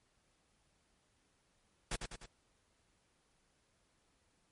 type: noise with echo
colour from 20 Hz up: pink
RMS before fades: -37 dBFS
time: 1.91-1.96 s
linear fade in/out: 5 ms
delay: 100 ms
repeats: 3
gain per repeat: -5 dB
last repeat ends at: 2.26 s
effects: pink hiss -75 dBFS RMS until 4.51 s + MP3 48 kbps